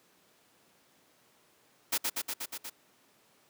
white noise with echo, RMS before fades -29 dBFS, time 1.92-1.98 s, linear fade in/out 10 ms, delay 120 ms, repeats 6, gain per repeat -2 dB, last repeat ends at 2.7 s, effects pink hiss -65 dBFS RMS until 3.49 s + high-pass 200 Hz 12 dB/octave

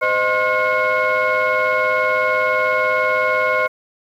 sine tone cluster, 513 / 619 / 1063 / 1436 / 2179 Hz, C5 / D#5 / C6 / F6 / C#7, -34 / -9 / +27 / +48 / -30 cents, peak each -20 dBFS, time 0.01-3.68 s, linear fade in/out 20 ms, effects tanh soft clip ceiling -9 dBFS + 8-bit

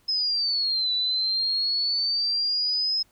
sine exponential two-way sweep, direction down then up, 5150 to 3951 to 5150 Hz, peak -22 dBFS, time 0.08-3.03 s, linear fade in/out 10 ms, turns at 0.93 s, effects pink hiss -63 dBFS RMS until 3.11 s

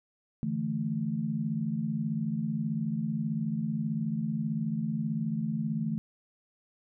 sine chord, D suspended second, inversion none, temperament just, 146.83 / 165.19 / 220.2 Hz, D3 / E3 / A3, 0 / +4 / +2 cents, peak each -35 / -33 / -31 dBFS, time 0.43-5.98 s, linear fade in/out 0 ms, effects none

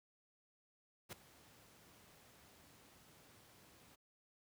pink noise with ADSR envelope, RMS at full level -45 dBFS, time 1.09-3.96 s, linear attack 36 ms, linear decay 5 ms, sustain -19 dB, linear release 15 ms, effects high-pass 80 Hz 12 dB/octave

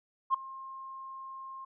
sine tone with ADSR envelope, 1065 Hz, C6, 30 cents sharp, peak -20 dBFS, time 0.3-1.65 s, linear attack 41 ms, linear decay 6 ms, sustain -21 dB, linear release 8 ms, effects tanh soft clip ceiling -16 dBFS

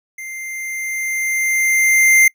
square tone with level ramp, 2093 Hz, C7, in tune, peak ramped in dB -29 to -8 dBFS, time 0.18-2.28 s, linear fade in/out 5 ms, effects noise-tail reverb RT60 0.1 s tail -24 dB re dry

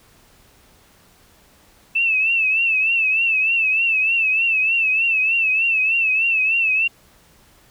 sine tone with vibrato, 2637 Hz, E7, in tune, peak -15 dBFS, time 1.95-6.88 s, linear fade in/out 10 ms, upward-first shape triangle, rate 3.3 Hz, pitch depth 93 cents each way, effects pink hiss -53 dBFS RMS until 7.7 s

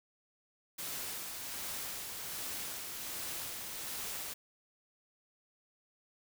white noise with tremolo, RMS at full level -40 dBFS, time 0.78-4.34 s, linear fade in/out 10 ms, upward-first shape sine, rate 1.3 Hz, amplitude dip 30%, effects none

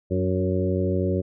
harmonic tone with a mistuned harmonic, 92.5 Hz, F#2, in tune, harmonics 1 / 2 / 3 / 4 / 5 / 6, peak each -25 / -27 / -30 / -27 / -31 / -30 dBFS, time 0.1-1.22 s, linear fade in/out 20 ms, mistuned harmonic 3, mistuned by +28 cents, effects none

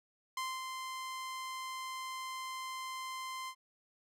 sawtooth tone with ADSR envelope, 1041 Hz, C6, 9 cents flat, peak -31 dBFS, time 0.37-3.55 s, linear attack 3 ms, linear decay 230 ms, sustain -5 dB, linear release 69 ms, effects low-pass 12000 Hz 12 dB/octave

